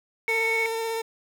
sine tone, 2217 Hz, C#7, in tune, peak -23 dBFS, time 0.28-0.66 s, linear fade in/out 0 ms
30% pulse tone with vibrato, 452.4 Hz, A4, 48 cents sharp, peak -24 dBFS, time 0.28-1.02 s, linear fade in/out 10 ms, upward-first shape square, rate 16 Hz, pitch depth 12 cents each way
effects none

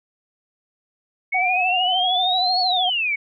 sine exponential two-way sweep, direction up then down, 2190 to 4435 to 2190 Hz, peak -19 dBFS, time 1.32-3.16 s, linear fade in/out 10 ms, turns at 2.61 s
sine tone with vibrato, 734 Hz, F#5, 14 cents flat, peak -20 dBFS, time 1.34-2.9 s, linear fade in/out 10 ms, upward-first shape sine, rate 13 Hz, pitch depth 46 cents each way
effects none

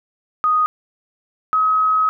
sine tone pair in turn, 1244.5 / 1272.9 Hz, D#6 / D#6, 0 / +39 cents, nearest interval unison, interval 39 cents, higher second, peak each -13 dBFS, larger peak neither, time 0.44-0.66 / 1.53-2.09 s, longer second, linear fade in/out 0 ms, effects none

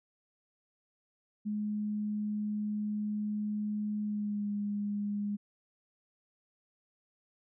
sine tone with pitch glide, 210 to 205.2 Hz, G#3 to G#3, +19 to -21 cents, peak -31 dBFS, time 1.45-5.37 s, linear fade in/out 20 ms, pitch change -40 cents, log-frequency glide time 4.03-4.49 s, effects none

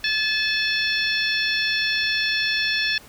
harmonic tone with a mistuned harmonic, 864 Hz, A5, 32 cents flat, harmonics 2 / 3 / 4 / 5 / 6, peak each -24 / -26 / -27 / -28 / -29 dBFS, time 0.04-2.98 s, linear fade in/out 2 ms, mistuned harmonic 6, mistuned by +65 cents, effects pink hiss -47 dBFS RMS until 3.08 s

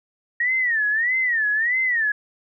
sine tone with vibrato, 1864.7 Hz, A#6, in tune, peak -18 dBFS, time 0.4-2.12 s, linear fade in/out 5 ms, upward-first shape sine, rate 1.6 Hz, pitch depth 180 cents each way, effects none

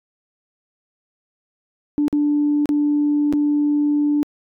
sine tone with dropouts, 293.7 Hz, D4, in tune, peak -14 dBFS, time 1.98-4.23 s, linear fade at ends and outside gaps 0 ms, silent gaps 2.081-2.128 / 2.657-2.691 / 3.326-3.335 s, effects tanh soft clip ceiling -10 dBFS

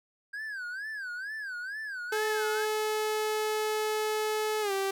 triangle tone with vibrato, 1592 Hz, G6, 26 cents sharp, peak -33 dBFS, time 0.33-2.66 s, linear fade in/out 10 ms, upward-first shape sine, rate 2.2 Hz, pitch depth 180 cents each way
sawtooth tone with pitch glide, 430 to 389.8 Hz, A4 to G4, -40 to -10 cents, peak -24 dBFS, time 2.12-4.91 s, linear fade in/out 5 ms, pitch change -170 cents, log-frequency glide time 4.61-4.72 s
effects none

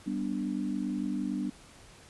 sine chord, G major, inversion none, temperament equal, 196 / 246.9 / 293.7 Hz, G3 / B3 / D4, 0 / 0 / 0 cents, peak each -34 dBFS, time 0.06-1.5 s, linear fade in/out 10 ms, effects pink hiss -54 dBFS RMS until 2.09 s + resampled to 24000 Hz

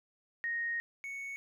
sine / triangle tone pair in turn, 1864.7 / 2218 Hz, A#6 / C#7, 0 / 0 cents, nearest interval minor third, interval 300 cents, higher second, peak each -32 / -37 dBFS, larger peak first, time 0.44-0.8 / 1.04-1.36 s, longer first, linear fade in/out 0 ms, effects none

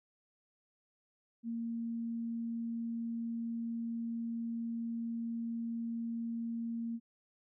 sine tone, 231.1 Hz, A#3, 15 cents flat, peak -35 dBFS, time 1.43-7 s, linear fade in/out 50 ms, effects none

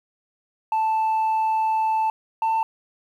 sine tone pair in turn, 880 / 892.3 Hz, A5 / A5, 0 / +24 cents, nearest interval unison, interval 24 cents, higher second, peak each -16 dBFS, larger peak neither, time 0.72-2.1 / 2.42-2.63 s, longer first, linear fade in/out 2 ms, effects tanh soft clip ceiling -18 dBFS + 9-bit

